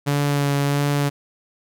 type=tone with vibrato; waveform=sawtooth; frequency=142.7 Hz; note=D3; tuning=49 cents flat; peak=-14 dBFS; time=0.06-1.1 s; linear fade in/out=20 ms; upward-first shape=sine; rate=1.5 Hz; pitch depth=15 cents each way; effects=none